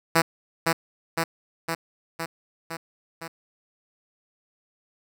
5% pulse tone with echo, 164.81 Hz, E3, in tune, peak -5 dBFS, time 0.15-0.22 s, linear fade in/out 10 ms, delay 510 ms, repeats 6, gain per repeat -3 dB, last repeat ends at 3.28 s, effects none

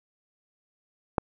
click, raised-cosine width 1 ms, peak -8 dBFS, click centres 1.182 s, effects none

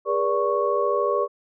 sine tone cluster, 408.4 / 481.9 / 580 / 1107 Hz, G#4 / B4 / D5 / C#6, -29 / -43 / -22 / -3 cents, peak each -25 dBFS, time 0.05-1.28 s, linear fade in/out 50 ms, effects none

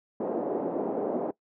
white band-pass noise, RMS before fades -30 dBFS, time 0.2-1.31 s, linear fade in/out 5 ms, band 220 to 620 Hz, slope 24 dB/octave, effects noise-tail reverb RT60 0.1 s tail -20 dB re dry

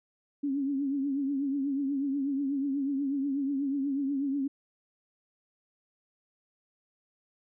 sine tone with vibrato, 277.2 Hz, C#4, in tune, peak -27 dBFS, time 0.43-4.48 s, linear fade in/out 10 ms, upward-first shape triangle, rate 8.2 Hz, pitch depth 87 cents each way, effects none

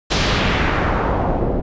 pink noise with low-pass filter sweep, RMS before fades -18 dBFS, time 0.1-1.62 s, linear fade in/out 20 ms, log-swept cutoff 5200 to 460 Hz, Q 1.3, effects resampled to 16000 Hz

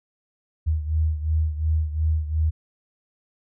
sine beating tone pair, 77.78 / 80.58 Hz, D#2 / E2, 0 / -39 cents, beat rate 2.8 Hz, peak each -21 / -26 dBFS, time 0.66-2.51 s, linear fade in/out 20 ms, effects none

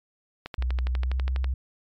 click train, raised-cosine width 0.3 ms, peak -18 dBFS, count 13, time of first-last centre 0.46-1.444 s, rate 12.2 Hz
sine tone with pitch glide, 62.3 to 64.65 Hz, B1 to C2, +16 to -20 cents, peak -23 dBFS, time 0.58-1.54 s, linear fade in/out 5 ms, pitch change +64 cents, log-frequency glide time 0.9-1.21 s
effects MP3 96 kbps

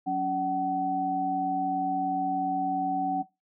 sine tone cluster, 184.5 / 281.6 / 755 Hz, F#3 / C#4 / F#5, -5 / +27 / +35 cents, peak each -36 / -31 / -27 dBFS, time 0.06-3.23 s, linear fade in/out 20 ms, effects noise-tail reverb RT60 0.2 s tail -17 dB re dry

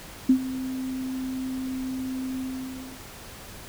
sine tone with ADSR envelope, 260.1 Hz, C4, 10 cents flat, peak -12 dBFS, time 0.29-3.05 s, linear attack 7 ms, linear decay 84 ms, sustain -16 dB, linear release 640 ms, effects pink hiss -43 dBFS RMS until 3.68 s

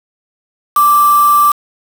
sine tone with quantisation, 1173 Hz, D6, 2 cents flat, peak -6 dBFS, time 0.76-1.52 s, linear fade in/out 5 ms, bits 3, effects none

